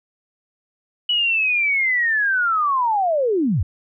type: linear sweep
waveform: sine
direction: down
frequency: 2960 to 66.5 Hz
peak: -16 dBFS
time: 1.09-3.63 s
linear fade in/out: 5 ms
effects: none